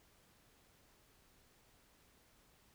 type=silence; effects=pink hiss -69 dBFS RMS until 2.74 s